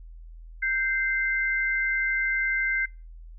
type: tone pair together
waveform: sine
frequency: 1568 / 2078 Hz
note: G6 / C7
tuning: 0 / -12 cents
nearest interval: perfect fourth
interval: 488 cents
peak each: -26 dBFS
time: 0.62-2.86 s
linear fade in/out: 10 ms
effects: noise-tail reverb RT60 0.3 s tail -26 dB re dry + added 41 Hz sine -41 dBFS peak until 3.38 s